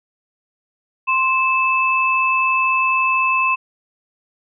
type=tone pair together; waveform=sine; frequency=1048 / 2622 Hz; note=C6 / E7; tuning=+2 / -10 cents; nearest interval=octave + major third; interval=1588 cents; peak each=-17 dBFS; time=1.07-3.56 s; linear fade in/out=20 ms; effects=none